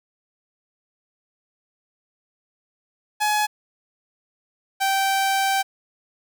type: tone pair in turn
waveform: sawtooth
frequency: 844 / 778.4 Hz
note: G#5 / G5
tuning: +28 / -12 cents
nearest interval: minor second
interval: 140 cents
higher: first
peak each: -15 dBFS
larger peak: neither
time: 3.2-3.47 / 4.8-5.63 s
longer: second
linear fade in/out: 20 ms
effects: none